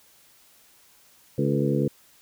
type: harmonic tone with a mistuned harmonic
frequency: 70.5 Hz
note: C#2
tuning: 30 cents sharp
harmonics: 2 / 3 / 4 / 5 / 6 / 7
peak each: -25 / -27 / -28 / -29 / -30 / -30 dBFS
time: 1.38-1.88 s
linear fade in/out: 5 ms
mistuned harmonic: 6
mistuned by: +54 cents
effects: white hiss -57 dBFS RMS until 2.21 s